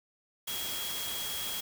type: tone in noise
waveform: sine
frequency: 3295 Hz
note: G#7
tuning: 14 cents flat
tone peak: -38 dBFS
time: 0.47-1.61 s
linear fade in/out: 10 ms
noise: white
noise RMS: -37 dBFS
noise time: 0.47-1.61 s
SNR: -4 dB
effects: none